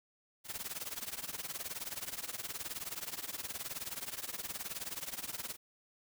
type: noise with tremolo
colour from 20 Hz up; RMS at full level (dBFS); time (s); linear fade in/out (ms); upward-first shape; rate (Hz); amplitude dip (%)
white; -38; 0.44-5.57; 50; triangle; 19; 95
effects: none